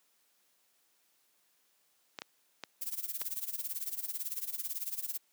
clicks, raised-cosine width 0.2 ms, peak -22 dBFS, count 4, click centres 2.188 / 2.219 / 2.637 / 3.216 s
violet noise with tremolo, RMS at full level -35 dBFS, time 2.81-5.18 s, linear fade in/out 10 ms, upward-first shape sine, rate 18 Hz, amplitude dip 85%
effects white hiss -72 dBFS RMS until 5.32 s + high-pass 200 Hz 12 dB/octave

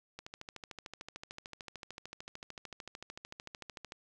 click train, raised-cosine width 0.2 ms, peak -27 dBFS, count 51, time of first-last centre 0.19-3.921 s, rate 13.4 Hz, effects none

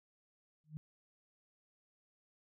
sine tone with exponential growth, 153.6 Hz, D#3, 22 cents flat, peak -37 dBFS, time 0.64-0.77 s, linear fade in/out 0 ms, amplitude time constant 27 ms, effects none

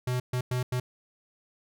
square tone bursts at uneven times, 125.5 Hz, B2, 28 cents sharp, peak -27 dBFS, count 4, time 0.07-0.2 / 0.33-0.41 / 0.51-0.63 / 0.72-0.8 s, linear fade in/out 5 ms, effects none

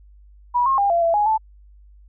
sine tone with pitch steps, 973 / 1074 / 803 / 683 / 670 / 832 / 876 Hz, B5 / C6 / G5 / F5 / E5 / G#5 / A5, -26 / +45 / +41 / -39 / +28 / +3 / -8 cents, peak -15 dBFS, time 0.54-1.38 s, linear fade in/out 20 ms, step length 120 ms, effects added 50 Hz sine -45 dBFS peak until 2.08 s

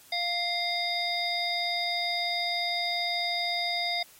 harmonic tone with a mistuned harmonic, 698.5 Hz, F5, in tune, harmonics 1 / 3 / 5 / 7, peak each -32 / -32 / -32 / -32 dBFS, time 0.12-4.03 s, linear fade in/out 5 ms, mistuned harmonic 5, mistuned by +90 cents, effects white hiss -54 dBFS RMS until 4.19 s + MP3 64 kbps

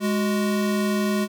square tone pair together, 207.9 / 370.5 Hz, G#3 / F#4, +2 / +2 cents, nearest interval minor seventh, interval 1000 cents, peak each -22 / -28 dBFS, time 0-1.28 s, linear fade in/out 50 ms, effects none

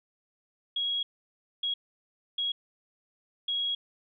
sine tone bursts at uneven times, 3310 Hz, G#7, 6 cents flat, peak -27 dBFS, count 4, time 0.76-1.03 / 1.63-1.74 / 2.38-2.52 / 3.48-3.75 s, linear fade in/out 5 ms, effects none

